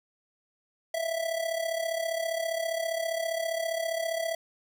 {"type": "tone with amplitude modulation", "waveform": "square", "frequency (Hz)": 659.3, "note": "E5", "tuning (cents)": 0, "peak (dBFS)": -26, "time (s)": [0.94, 4.35], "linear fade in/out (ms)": 5, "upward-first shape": "sine", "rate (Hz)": 35, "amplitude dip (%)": 70, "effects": []}